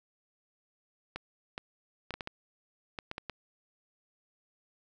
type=clicks; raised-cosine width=0.3 ms; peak=-21 dBFS; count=10; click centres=1.16 / 1.579 / 2.107 / 2.14 / 2.208 / 2.274 / 2.988 / 3.114 / 3.181 / 3.297 s; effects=none